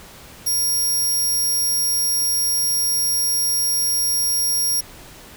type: tone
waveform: 10% pulse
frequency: 5600 Hz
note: F8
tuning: 4 cents sharp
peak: -12 dBFS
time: 0.46-4.81 s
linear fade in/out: 10 ms
effects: pink hiss -42 dBFS RMS until 5.36 s